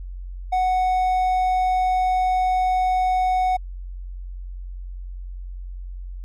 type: tone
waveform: triangle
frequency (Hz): 740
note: F#5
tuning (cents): 0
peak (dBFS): -15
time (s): 0.52-3.57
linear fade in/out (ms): 10
effects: added 45 Hz sine -30 dBFS peak until 6.24 s + MP3 64 kbps